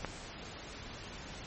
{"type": "click", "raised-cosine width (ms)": 0.5, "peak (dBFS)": -20, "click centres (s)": 0.047, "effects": ["pink hiss -46 dBFS RMS until 1.46 s", "MP3 32 kbps"]}